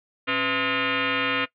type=tone with frequency modulation; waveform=sine; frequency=499.6 Hz; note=B4; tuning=20 cents sharp; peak=-21 dBFS; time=0.27-1.46 s; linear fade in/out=20 ms; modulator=386 Hz; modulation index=6.8; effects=noise-tail reverb RT60 0.1 s tail -19 dB re dry